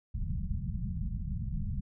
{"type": "low-pass noise", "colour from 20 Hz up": "pink", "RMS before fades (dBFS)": -34, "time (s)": [0.14, 1.81], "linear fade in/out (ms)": 10, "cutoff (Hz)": 210, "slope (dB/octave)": 96, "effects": []}